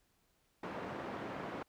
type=band-pass noise; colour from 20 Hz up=pink; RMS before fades=-43 dBFS; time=0.63-1.63 s; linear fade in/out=5 ms; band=200 to 1500 Hz; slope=12 dB/octave; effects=pink hiss -75 dBFS RMS until 1.68 s